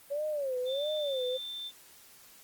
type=tone with vibrato; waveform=sine; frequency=554.4 Hz; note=C#5; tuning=in tune; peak=-30 dBFS; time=0.1-1.38 s; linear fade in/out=20 ms; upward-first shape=sine; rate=1.5 Hz; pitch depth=180 cents each way
type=tone; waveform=sine; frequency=3558 Hz; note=A7; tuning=19 cents sharp; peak=-37 dBFS; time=0.65-1.72 s; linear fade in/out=50 ms
effects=white hiss -56 dBFS RMS until 2.43 s + Opus 32 kbps